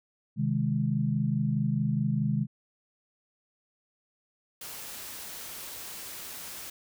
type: chord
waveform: sine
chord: Ab major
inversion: first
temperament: equal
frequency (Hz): 130.81 / 155.56 / 207.7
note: C3 / Eb3 / Ab3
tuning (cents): 0 / 0 / 0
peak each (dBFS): -29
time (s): 0.36-2.47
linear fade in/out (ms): 50
type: noise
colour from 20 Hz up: white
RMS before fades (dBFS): -41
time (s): 4.61-6.7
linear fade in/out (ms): 5
effects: none